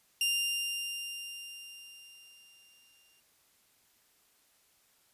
sawtooth tone with exponential decay, 2794 Hz, F7, in tune, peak -23 dBFS, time 0.21-3.2 s, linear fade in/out 2 ms, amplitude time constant 650 ms, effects white hiss -68 dBFS RMS until 5.13 s + resampled to 32000 Hz

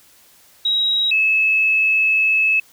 sine tone pair in turn, 3831 / 2597 Hz, A#7 / E7, +47 / -26 cents, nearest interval perfect fifth, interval 673 cents, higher first, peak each -15 / -13 dBFS, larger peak second, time 0.65-1.11 / 1.11-2.6 s, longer second, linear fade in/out 5 ms, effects white hiss -51 dBFS RMS until 2.72 s

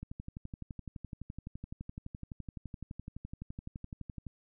click train, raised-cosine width 5 ms, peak -29 dBFS, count 51, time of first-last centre 0.03-4.267 s, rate 11.8 Hz, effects none

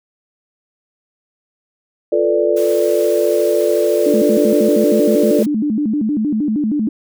sine chord, B half-diminished seventh, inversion second, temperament equal, 349.2 / 440 / 493.9 / 587.3 Hz, F4 / A4 / B4 / D5, 0 / 0 / 0 / 0 cents, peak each -18 / -16 / -21 / -16 dBFS, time 2.12-5.43 s, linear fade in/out 5 ms
white high-pass noise, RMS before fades -33 dBFS, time 2.56-5.46 s, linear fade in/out 10 ms, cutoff 300 Hz, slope 24 dB/octave
sine tone with vibrato, 253.1 Hz, B3, 43 cents sharp, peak -14 dBFS, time 4.06-6.89 s, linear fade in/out 5 ms, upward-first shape square, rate 6.4 Hz, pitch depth 270 cents each way
effects none

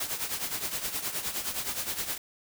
white noise with tremolo, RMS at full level -30 dBFS, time 0-2.18 s, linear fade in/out 5 ms, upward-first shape triangle, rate 9.6 Hz, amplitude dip 75%, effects none

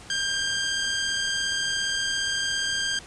15% pulse tone pair together, 1558 / 1595.3 Hz, G6 / G6, -11 / +30 cents, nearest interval unison, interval 41 cents, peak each -30 / -18 dBFS, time 0.1-2.99 s, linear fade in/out 2 ms, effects pink hiss -45 dBFS RMS until 3.06 s + resampled to 22050 Hz

